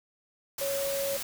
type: tone in noise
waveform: sine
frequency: 554.4 Hz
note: C#5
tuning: in tune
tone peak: -29 dBFS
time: 0.61-1.17 s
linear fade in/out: 5 ms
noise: white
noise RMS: -35 dBFS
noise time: 0.58-1.23 s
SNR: +3 dB
effects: none